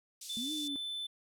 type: band-pass noise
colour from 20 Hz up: pink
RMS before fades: -47 dBFS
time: 0.21-0.68 s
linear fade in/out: 5 ms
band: 4100 to 11000 Hz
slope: 24 dB/octave
type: tone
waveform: triangle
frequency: 3520 Hz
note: A7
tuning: in tune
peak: -35 dBFS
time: 0.29-1.07 s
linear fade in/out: 10 ms
type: linear two-way sweep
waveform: sine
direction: up then down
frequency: 218.3 to 311.1 to 275.8 Hz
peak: -38 dBFS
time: 0.37-0.76 s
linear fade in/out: 0 ms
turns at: 0.52 s
effects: none